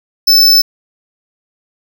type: tone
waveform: square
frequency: 5274 Hz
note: E8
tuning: in tune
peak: -5 dBFS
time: 0.27-0.62 s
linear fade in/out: 10 ms
effects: none